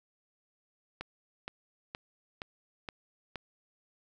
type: click train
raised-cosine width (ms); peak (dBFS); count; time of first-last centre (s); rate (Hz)
0.3; -22; 6; 1.01-3.357; 2.13
effects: none